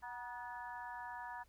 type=harmonic tone with a mistuned harmonic; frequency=246.1 Hz; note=B3; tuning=6 cents flat; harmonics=3 / 4 / 5 / 6 / 7; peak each=-51 / -46 / -58 / -55 / -51 dBFS; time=0.02-1.44 s; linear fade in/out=20 ms; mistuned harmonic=4; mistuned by=-49 cents; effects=added 60 Hz sine -70 dBFS peak until 1.48 s + pink hiss -73 dBFS RMS until 1.48 s